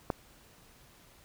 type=click; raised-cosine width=1 ms; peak=-15 dBFS; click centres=0.102 s; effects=pink hiss -59 dBFS RMS until 1.24 s